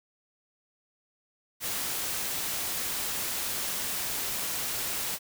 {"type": "noise", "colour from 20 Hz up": "white", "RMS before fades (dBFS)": -32, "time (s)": [1.6, 5.19], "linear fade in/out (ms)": 50, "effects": []}